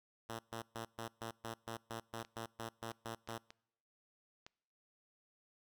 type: tone bursts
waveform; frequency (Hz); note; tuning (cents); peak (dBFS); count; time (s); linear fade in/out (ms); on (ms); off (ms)
5% pulse; 114.1; A#2; -37; -31; 14; 0.29-3.38; 5; 100; 130
type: clicks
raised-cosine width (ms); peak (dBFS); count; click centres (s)
0.2; -34; 7; 2.201 / 2.249 / 2.914 / 3.275 / 3.308 / 3.505 / 4.465
effects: noise-tail reverb RT60 0.8 s tail -25 dB re dry